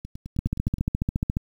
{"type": "two click trains", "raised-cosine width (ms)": 5, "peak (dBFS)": [-11, -23], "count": [15, 8], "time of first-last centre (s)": [[0.39, 1.369], [0.05, 0.784]], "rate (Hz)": [14.3, 9.54], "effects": ["8-bit"]}